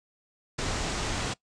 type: low-pass noise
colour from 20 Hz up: pink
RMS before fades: -31 dBFS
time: 0.58-1.34 s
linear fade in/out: 10 ms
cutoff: 8300 Hz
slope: 48 dB/octave
effects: noise-tail reverb RT60 0.1 s tail -20 dB re dry